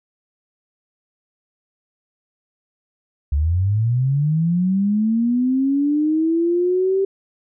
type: linear sweep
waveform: sine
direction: up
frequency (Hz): 68.1 to 391.9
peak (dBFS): -15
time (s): 3.32-7.05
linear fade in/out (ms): 5
effects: none